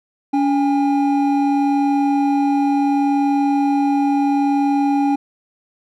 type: tone pair together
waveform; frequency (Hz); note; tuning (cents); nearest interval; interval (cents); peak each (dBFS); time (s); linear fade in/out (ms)
triangle; 283.6 / 810.1; C#4 / G#5; +40 / -43; octave + tritone; 1817; -13 / -18; 0.33-5.16; 10
effects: none